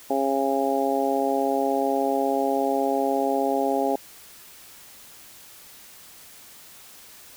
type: harmonic tone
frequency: 136.5 Hz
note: C#3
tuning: 26 cents flat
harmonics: 2 / 3 / 4 / 5 / 6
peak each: -27 / -27 / -27 / -27 / -27 dBFS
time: 0.1-3.96 s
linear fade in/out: 5 ms
effects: white hiss -47 dBFS RMS until 7.36 s